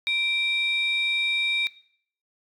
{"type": "tone pair together", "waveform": "sine", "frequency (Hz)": [2349, 3729], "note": ["D7", "A#7"], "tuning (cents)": [0, 0], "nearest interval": "minor sixth", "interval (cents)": 800, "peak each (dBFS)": -24, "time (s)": [0.07, 1.67], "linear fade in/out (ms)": 0, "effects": ["noise-tail reverb RT60 0.6 s tail -19 dB re dry", "tanh soft clip ceiling -16 dBFS"]}